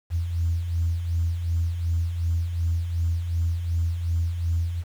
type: beating tone pair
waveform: sine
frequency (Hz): 82.1 / 84.8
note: E2 / E2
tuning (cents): -6 / +50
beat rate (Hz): 2.7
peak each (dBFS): -30 / -22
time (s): 0.1-4.84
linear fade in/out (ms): 50
effects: tanh soft clip ceiling -15 dBFS + 8-bit